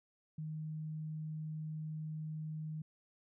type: tone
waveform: sine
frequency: 155.56 Hz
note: D#3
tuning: in tune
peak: -39 dBFS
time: 0.38-2.82 s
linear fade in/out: 5 ms
effects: none